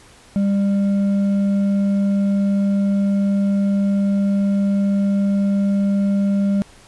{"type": "tone with hard clipping", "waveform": "sine", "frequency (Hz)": 198.9, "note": "G3", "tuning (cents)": 25, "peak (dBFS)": -16, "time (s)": [0.36, 6.62], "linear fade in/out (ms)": 0, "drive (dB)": 4, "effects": ["pink hiss -47 dBFS RMS until 6.87 s", "resampled to 24000 Hz"]}